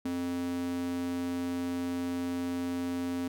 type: tone with high-pass filter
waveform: square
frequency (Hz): 87.5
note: F2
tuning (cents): +4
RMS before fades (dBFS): -33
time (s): 0.05-3.28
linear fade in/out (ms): 5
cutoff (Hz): 220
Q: 9.6
effects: none